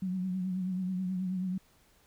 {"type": "tone with vibrato", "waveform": "sine", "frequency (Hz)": 185, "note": "F#3", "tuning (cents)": 0, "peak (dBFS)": -30, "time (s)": [0.02, 1.58], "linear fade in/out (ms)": 5, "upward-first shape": "triangle", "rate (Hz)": 9.3, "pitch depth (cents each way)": 58, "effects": ["pink hiss -65 dBFS RMS until 2.06 s"]}